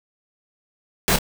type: noise with echo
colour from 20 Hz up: pink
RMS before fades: -18 dBFS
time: 1.08-1.16 s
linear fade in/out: 0 ms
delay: 27 ms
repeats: 1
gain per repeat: -8 dB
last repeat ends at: 1.187 s
effects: none